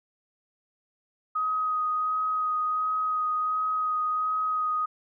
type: tone with vibrato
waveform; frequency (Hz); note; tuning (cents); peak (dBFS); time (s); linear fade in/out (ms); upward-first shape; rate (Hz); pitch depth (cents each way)
sine; 1255; D#6; +15; -24; 1.35-4.86; 10; sine; 1.4; 13
effects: none